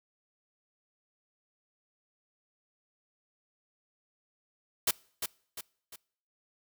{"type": "noise with echo", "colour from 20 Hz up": "white", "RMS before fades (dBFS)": -26, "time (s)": [4.87, 4.91], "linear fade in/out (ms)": 5, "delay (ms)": 350, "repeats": 3, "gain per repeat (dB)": -7, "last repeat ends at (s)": 5.96, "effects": ["noise-tail reverb RT60 0.6 s tail -25 dB re dry"]}